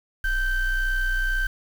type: ring-modulated tone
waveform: triangle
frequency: 763 Hz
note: G5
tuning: 47 cents flat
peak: -16 dBFS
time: 0.24-1.47 s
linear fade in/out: 5 ms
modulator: 794 Hz
effects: 7-bit